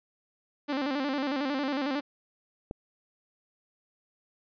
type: tone with vibrato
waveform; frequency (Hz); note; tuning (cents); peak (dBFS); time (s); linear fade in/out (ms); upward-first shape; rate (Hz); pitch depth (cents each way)
sawtooth; 277.2; C#4; 0; -24; 0.68-2.01; 20; square; 11; 90
type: click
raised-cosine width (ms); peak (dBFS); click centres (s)
2; -22; 2.711
effects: resampled to 11025 Hz